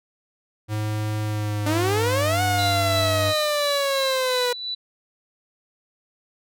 square tone with pitch glide, 106.9 to 99.17 Hz, A2 to G2, -49 to +21 cents, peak -24 dBFS, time 0.68-3.34 s, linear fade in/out 50 ms, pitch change -130 cents, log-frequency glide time 1.22-2.41 s
sawtooth exponential two-way sweep, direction up then down, 293.7 to 738 to 486.2 Hz, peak -17 dBFS, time 1.66-4.53 s, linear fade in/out 5 ms, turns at 2.42 s
sine tone with tremolo, 3964 Hz, B7, 6 cents sharp, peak -25 dBFS, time 2.58-4.75 s, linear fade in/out 10 ms, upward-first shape sine, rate 2.9 Hz, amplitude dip 55%
effects none

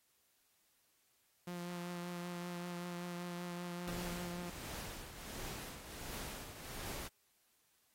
sawtooth tone with vibrato, 175.4 Hz, F3, 8 cents sharp, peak -38 dBFS, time 1.47-4.5 s, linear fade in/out 5 ms, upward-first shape triangle, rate 5.2 Hz, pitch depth 19 cents each way
pink noise with tremolo, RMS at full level -44 dBFS, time 3.87-7.08 s, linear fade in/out 5 ms, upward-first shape triangle, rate 1.4 Hz, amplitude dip 65%
effects white hiss -75 dBFS RMS until 7.94 s + AAC 48 kbps

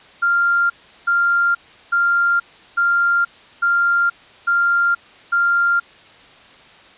sine tone bursts, 1393 Hz, F6, 5 cents flat, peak -13 dBFS, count 7, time 0.22-5.8 s, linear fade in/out 10 ms, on 480 ms, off 370 ms, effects white hiss -45 dBFS RMS until 6.97 s + resampled to 8000 Hz

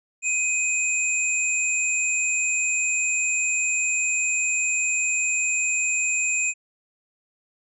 sine tone pair together, 2515 / 7280 Hz, D#7 / A#8, +18 / -42 cents, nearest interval octave + tritone, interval 1840 cents, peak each -23 / -24 dBFS, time 0.22-6.54 s, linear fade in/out 50 ms, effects none

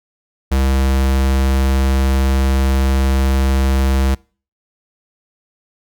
square tone, 66.7 Hz, C2, 34 cents sharp, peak -13 dBFS, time 0.51-4.15 s, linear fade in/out 10 ms, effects noise-tail reverb RT60 0.4 s tail -25 dB re dry

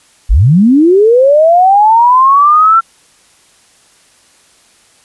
sine linear sweep, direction up, 34.11 to 1360 Hz, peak -3 dBFS, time 0.29-2.81 s, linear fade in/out 20 ms, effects white hiss -47 dBFS RMS until 5.04 s + resampled to 24000 Hz

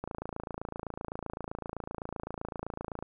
click train, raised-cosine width 1 ms, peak -22 dBFS, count 84, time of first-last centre 0.04-3.026 s, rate 27.8 Hz, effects none

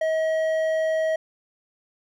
triangle tone with hard clipping, 637 Hz, D#5, 41 cents sharp, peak -22 dBFS, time 0.01-1.16 s, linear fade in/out 5 ms, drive 10 dB, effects none

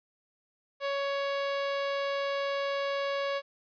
sawtooth tone, 558 Hz, C#5, 11 cents sharp, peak -25 dBFS, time 0.8-3.42 s, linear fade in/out 50 ms, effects resampled to 11025 Hz + 11-bit

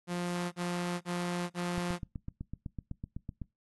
sawtooth tone bursts, 176 Hz, F3, 14 cents sharp, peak -28 dBFS, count 4, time 0.07-1.99 s, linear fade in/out 50 ms, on 450 ms, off 40 ms
click train, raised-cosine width 5 ms, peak -26 dBFS, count 14, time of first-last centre 1.78-3.417 s, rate 7.94 Hz
effects noise-tail reverb RT60 0.2 s tail -22 dB re dry + AAC 32 kbps

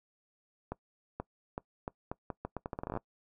accelerating click train, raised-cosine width 1 ms, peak -22 dBFS, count 19, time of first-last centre 0.72-2.973 s, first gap 480 ms, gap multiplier 0.79, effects noise-tail reverb RT60 0.1 s tail -22 dB re dry

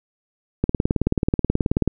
click train, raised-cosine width 3 ms, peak -5 dBFS, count 24, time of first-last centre 0.64-1.877 s, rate 18.6 Hz, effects none

